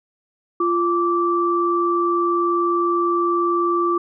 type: tone pair together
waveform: sine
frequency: 346.5 / 1165.5 Hz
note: F4 / D6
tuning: -14 / -14 cents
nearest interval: octave + major sixth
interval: 2100 cents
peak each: -19 dBFS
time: 0.6-3.98 s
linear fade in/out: 5 ms
effects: none